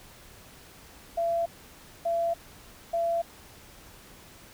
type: tone bursts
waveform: sine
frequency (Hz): 676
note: E5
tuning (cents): +43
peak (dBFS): -24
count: 3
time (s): 1.17-3.22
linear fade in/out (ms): 10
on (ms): 290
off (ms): 590
effects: pink hiss -51 dBFS RMS until 4.53 s